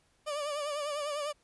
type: tone with vibrato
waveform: 30% pulse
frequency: 587.3 Hz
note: D5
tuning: in tune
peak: -30 dBFS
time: 0.26-1.33 s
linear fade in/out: 20 ms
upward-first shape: triangle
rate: 10 Hz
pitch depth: 77 cents each way
effects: pink hiss -70 dBFS RMS until 1.43 s + resampled to 24000 Hz